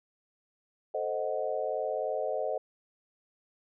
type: chord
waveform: sine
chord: A diminished seventh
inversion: none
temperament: equal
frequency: 440 / 523.3 / 622.3 / 740 Hz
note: A4 / C5 / Eb5 / Gb5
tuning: 0 / 0 / 0 / 0 cents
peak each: -36 / -34 / -33 / -37 dBFS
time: 0.94-2.58 s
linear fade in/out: 5 ms
effects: none